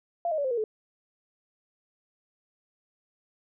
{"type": "tone with pitch steps", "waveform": "sine", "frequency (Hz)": [687, 626.4, 571.1, 520.6, 474.7, 432.8], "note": ["F5", "D#5", "D5", "C5", "A#4", "A4"], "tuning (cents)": [-29, 11, -49, -9, 31, -29], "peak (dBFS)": -25, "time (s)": [0.25, 0.64], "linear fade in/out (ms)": 2, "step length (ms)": 65, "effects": []}